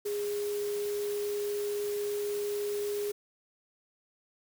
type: tone in noise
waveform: sine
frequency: 411.8 Hz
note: G#4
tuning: 15 cents flat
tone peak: -30 dBFS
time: 0.05-3.12 s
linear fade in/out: 10 ms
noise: white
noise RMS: -44 dBFS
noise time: 0.05-3.12 s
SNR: +11 dB
effects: none